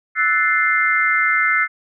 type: chord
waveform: sine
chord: F# half-diminished seventh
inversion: third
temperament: equal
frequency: 1318.5 / 1480 / 1760 / 2093 Hz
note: E6 / F#6 / A6 / C7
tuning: 0 / 0 / 0 / 0 cents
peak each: -21 / -21 / -21 / -17 dBFS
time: 0.15-1.68 s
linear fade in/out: 50 ms
effects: none